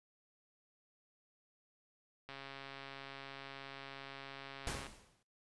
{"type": "click train", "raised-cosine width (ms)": 0.3, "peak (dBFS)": -32, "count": 354, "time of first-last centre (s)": [2.29, 4.867], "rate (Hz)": 137}
{"type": "noise with exponential decay", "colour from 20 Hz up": "pink", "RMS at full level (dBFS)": -38, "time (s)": [4.67, 5.23], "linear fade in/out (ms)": 2, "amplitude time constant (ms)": 120}
{"effects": ["noise-tail reverb RT60 0.3 s tail -21 dB re dry", "resampled to 24000 Hz"]}